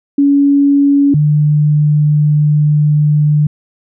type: tone pair in turn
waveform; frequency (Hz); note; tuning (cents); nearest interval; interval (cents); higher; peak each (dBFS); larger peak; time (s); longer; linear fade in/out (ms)
sine; 282.1 / 149.44; C#4 / D3; +30 / +30; major seventh; 1100; first; -6 / -7; first; 0.18-1.14 / 1.14-3.47; second; 5
effects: none